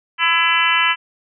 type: harmonic tone with a mistuned harmonic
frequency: 335.1 Hz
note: E4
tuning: 29 cents sharp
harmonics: 3 / 4 / 5 / 6 / 7 / 8 / 9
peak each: -21 / -21 / -21 / -21 / -21 / -21 / -21 dBFS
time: 0.18-0.96 s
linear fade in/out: 50 ms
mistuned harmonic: 4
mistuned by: -22 cents
effects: none